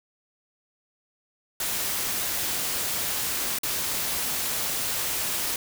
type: noise with dropouts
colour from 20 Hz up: white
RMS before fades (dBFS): -28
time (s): 1.6-5.56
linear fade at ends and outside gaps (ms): 2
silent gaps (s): 3.587-3.633
effects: none